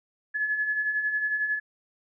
sine beating tone pair, 1700 / 1711 Hz, G#6 / A6, +40 / -49 cents, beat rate 11 Hz, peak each -34 / -25 dBFS, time 0.34-1.6 s, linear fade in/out 20 ms, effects none

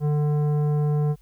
triangle tone with tanh clipping, 148.6 Hz, D3, 21 cents sharp, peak -21 dBFS, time 0-1.16 s, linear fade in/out 50 ms, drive 16 dB, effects added 44 Hz sine -52 dBFS peak until 1.21 s + white hiss -65 dBFS RMS until 1.21 s

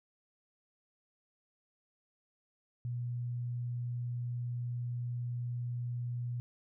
sine tone, 121.3 Hz, B2, 31 cents flat, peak -34 dBFS, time 2.85-6.4 s, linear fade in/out 0 ms, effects none

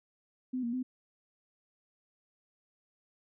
sine tone with pitch steps, 254.9 / 235.7 / 254.9 Hz, C4 / A#3 / C4, -45 / +19 / -45 cents, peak -31 dBFS, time 0.53-0.83 s, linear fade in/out 10 ms, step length 100 ms, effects none

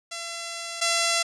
5% pulse tone pair in turn, 677 / 677 Hz, E5 / E5, +46 / +46 cents, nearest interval unison, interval 0 cents, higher neither, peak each -21 / -10 dBFS, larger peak second, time 0.11-0.81 / 0.81-1.23 s, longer first, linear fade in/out 10 ms, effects resampled to 22050 Hz

